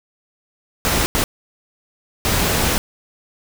pink noise bursts at uneven times, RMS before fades -18 dBFS, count 3, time 0.85-1.06 / 1.15-1.24 / 2.25-2.78 s, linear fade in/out 0 ms, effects none

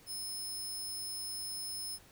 20% pulse tone, 5210 Hz, E8, 21 cents flat, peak -33 dBFS, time 0.06-1.99 s, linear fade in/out 50 ms, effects pink hiss -60 dBFS RMS until 2.11 s

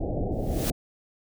pink low-pass noise, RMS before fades -28 dBFS, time 0-0.72 s, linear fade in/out 10 ms, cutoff 760 Hz, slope 96 dB/octave
white noise with exponential growth, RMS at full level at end -29 dBFS, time 0.32-0.7 s, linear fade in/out 1 ms, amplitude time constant 81 ms
effects none

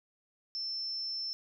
sine tone, 5330 Hz, E8, 18 cents sharp, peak -34 dBFS, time 0.55-1.33 s, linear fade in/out 0 ms, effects none

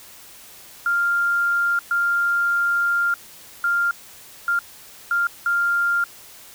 sine tone bursts at uneven times, 1396.9 Hz, F6, in tune, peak -17 dBFS, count 6, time 0.86-1.79 / 1.91-3.14 / 3.64-3.91 / 4.48-4.59 / 5.11-5.27 / 5.46-6.04 s, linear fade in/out 2 ms, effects white hiss -44 dBFS RMS until 6.54 s

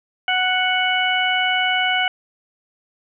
harmonic tone, 740 Hz, F#5, in tune, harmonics 1 / 2 / 3 / 4, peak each -22 / -22 / -22 / -22 dBFS, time 0.28-2.08 s, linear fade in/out 2 ms, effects none

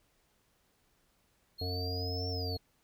triangle linear two-way sweep, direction up then down, 4231 to 5460 to 4231 Hz, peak -38 dBFS, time 1.58-2.58 s, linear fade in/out 20 ms, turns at 2.29 s
harmonic tone, 90.4 Hz, F#2, 40 cents flat, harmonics 1 / 3 / 5 / 7 / 8, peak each -35 / -44 / -41 / -48 / -47 dBFS, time 1.61-2.57 s, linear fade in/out 5 ms
effects pink hiss -72 dBFS RMS until 2.83 s

